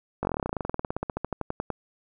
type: slowing click train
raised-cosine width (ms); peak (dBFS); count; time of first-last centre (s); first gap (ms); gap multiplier
1; -14; 30; 0.23-1.703; 20; 1.06
effects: none